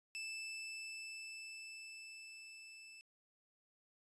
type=tone with level ramp; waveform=sawtooth; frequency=2637 Hz; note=E7; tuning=in tune; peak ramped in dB=-39 to -51 dBFS; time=0.15-3.01 s; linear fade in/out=0 ms; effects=resampled to 22050 Hz + 13-bit